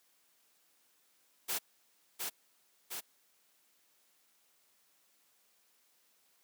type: noise with echo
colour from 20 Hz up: white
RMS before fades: -35 dBFS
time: 1.48-1.59 s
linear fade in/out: 20 ms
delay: 710 ms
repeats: 2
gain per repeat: -3 dB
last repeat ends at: 3.01 s
effects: white hiss -71 dBFS RMS until 6.43 s + high-pass 200 Hz 12 dB/octave